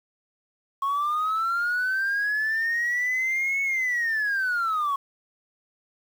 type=linear two-way sweep; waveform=sine; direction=up then down; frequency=1090 to 2212 to 1090 Hz; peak=-21 dBFS; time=0.82-4.96 s; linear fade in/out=5 ms; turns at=3.62 s; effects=tanh soft clip ceiling -19 dBFS + 8-bit